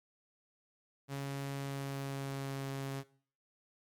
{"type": "tone with pitch glide", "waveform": "sawtooth", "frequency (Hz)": [138.7, 136.55], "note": ["C#3", "C#3"], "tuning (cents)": [1, -26], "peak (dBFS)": -33, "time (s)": [1.08, 3.04], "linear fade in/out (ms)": 50, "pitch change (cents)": -27, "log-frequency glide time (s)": [1.47, 2.64], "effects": ["noise-tail reverb RT60 0.5 s tail -19 dB re dry", "MP3 96 kbps"]}